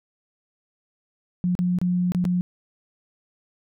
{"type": "tone with dropouts", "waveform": "sine", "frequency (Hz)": 178.9, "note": "F3", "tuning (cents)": 42, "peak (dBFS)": -19, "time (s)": [1.44, 2.41], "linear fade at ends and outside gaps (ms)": 0, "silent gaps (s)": [[1.552, 1.59], [1.787, 1.815], [2.12, 2.148], [2.242, 2.252]], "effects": []}